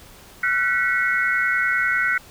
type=tone cluster; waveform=sine; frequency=1365 / 1495 / 1945 / 2185 Hz; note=F6 / F#6 / B6 / C#7; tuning=-40 / +17 / -27 / -26 cents; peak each=-27 / -21 / -23 / -25 dBFS; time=0.43-2.18 s; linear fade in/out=5 ms; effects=pink hiss -46 dBFS RMS until 2.3 s